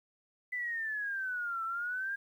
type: exponential two-way sweep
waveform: sine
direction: down then up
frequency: 2011 to 1326 to 1625 Hz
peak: -33 dBFS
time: 0.52-2.16 s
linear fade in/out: 10 ms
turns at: 1.64 s
effects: 11-bit